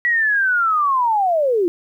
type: linear sweep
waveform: sine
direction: down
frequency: 1946 to 329.6 Hz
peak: -14 dBFS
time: 0.05-1.68 s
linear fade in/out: 0 ms
effects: 9-bit